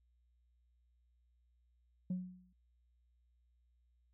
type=tone with exponential decay; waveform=sine; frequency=182.5 Hz; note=F#3; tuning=24 cents flat; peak=-31 dBFS; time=2.1-2.53 s; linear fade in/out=5 ms; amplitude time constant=92 ms; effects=tanh soft clip ceiling -32 dBFS + added 60 Hz sine -70 dBFS peak until 4.13 s